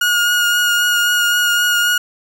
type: tone with vibrato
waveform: 30% pulse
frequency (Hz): 1436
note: F6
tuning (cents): +48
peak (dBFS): -10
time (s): 0.01-1.98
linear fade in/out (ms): 5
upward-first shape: triangle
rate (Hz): 3.8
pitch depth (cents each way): 18
effects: none